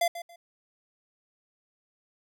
square tone with echo, 687 Hz, F5, 29 cents flat, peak -23 dBFS, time 0.01-0.08 s, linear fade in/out 5 ms, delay 140 ms, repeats 2, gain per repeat -13 dB, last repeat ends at 0.36 s, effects none

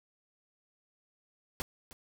pink noise with echo, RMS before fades -36 dBFS, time 1.6-1.62 s, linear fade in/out 0 ms, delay 310 ms, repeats 1, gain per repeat -14 dB, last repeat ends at 1.93 s, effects none

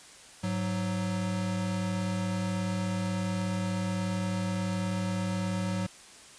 square tone pair together, 103.83 / 185.22 Hz, G#2 / F#3, 0 / +2 cents, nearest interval minor seventh, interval 1002 cents, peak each -34 / -31 dBFS, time 0.43-5.87 s, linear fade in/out 10 ms, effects white hiss -51 dBFS RMS until 6.38 s + resampled to 22050 Hz

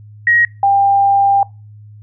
sine tone pair in turn, 1891 / 795.1 Hz, A#6 / G5, +24 / +24 cents, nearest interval octave + minor third, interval 1500 cents, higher first, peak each -8 dBFS, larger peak neither, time 0.27-0.45 / 0.63-1.43 s, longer second, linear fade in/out 2 ms, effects noise-tail reverb RT60 0.3 s tail -24 dB re dry + added 105 Hz sine -35 dBFS peak until 2.02 s

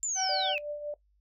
sine linear sweep, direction down, 7350 to 2476 Hz, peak -29 dBFS, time 0.03-0.58 s, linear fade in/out 0 ms
harmonic tone, 758 Hz, F#5, 42 cents sharp, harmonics 1 / 2 / 3 / 4 / 6 / 7, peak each -30 / -38 / -44 / -41 / -50 / -47 dBFS, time 0.15-0.56 s, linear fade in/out 50 ms
sine tone with tremolo, 590 Hz, D5, 8 cents sharp, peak -31 dBFS, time 0.29-0.94 s, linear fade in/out 2 ms, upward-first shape triangle, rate 5.4 Hz, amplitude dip 60%
effects noise-tail reverb RT60 0.1 s tail -18 dB re dry + added 50 Hz sine -65 dBFS peak until 1.2 s

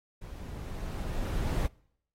brown noise with level ramp, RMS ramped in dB -43 to -28 dBFS, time 0.21-1.67 s, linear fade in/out 10 ms, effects noise-tail reverb RT60 0.7 s tail -25 dB re dry + AAC 48 kbps

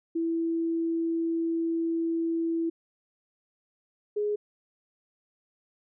sine tone pair in turn, 330.8 / 416.8 Hz, E4 / G#4, +6 / +6 cents, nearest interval major third, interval 400 cents, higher second, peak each -25 dBFS, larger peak neither, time 0.15-2.7 / 4.16-4.36 s, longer first, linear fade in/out 10 ms, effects none

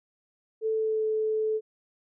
sine tone with pitch glide, 440.6 to 435 Hz, A4 to A4, +2 to -20 cents, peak -24 dBFS, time 0.61-1.61 s, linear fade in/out 50 ms, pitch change -22 cents, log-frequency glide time 0.72-1.06 s, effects none

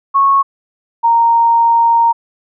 sine tone pair in turn, 1101 / 928.1 Hz, C#6 / A#5, -12 / -8 cents, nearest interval minor third, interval 296 cents, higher first, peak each -7 dBFS, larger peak neither, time 0.14-0.43 / 1.03-2.13 s, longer second, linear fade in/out 20 ms, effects none

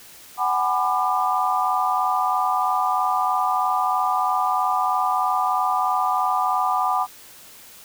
sine chord, G# half-diminished seventh, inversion third, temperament just, 747.5 / 830.6 / 996.7 / 1196.1 Hz, F#5 / G#5 / B5 / D6, +17 / 0 / +16 / +31 cents, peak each -23 / -27 / -24 / -23 dBFS, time 0.37-7.07 s, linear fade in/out 50 ms, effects white hiss -45 dBFS RMS until 7.84 s

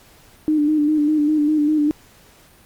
sine tone with vibrato, 301.6 Hz, D4, 46 cents sharp, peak -14 dBFS, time 0.48-1.91 s, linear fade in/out 0 ms, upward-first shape square, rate 5 Hz, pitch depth 37 cents each way, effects pink hiss -50 dBFS RMS until 2.65 s + Opus 48 kbps

